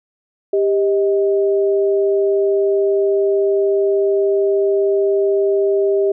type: tone pair together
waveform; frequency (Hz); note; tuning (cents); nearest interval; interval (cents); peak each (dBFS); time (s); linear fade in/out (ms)
sine; 395.8 / 629; G4 / D#5; +17 / +19; minor sixth; 802; -13 / -21; 0.53-6.12; 5
effects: none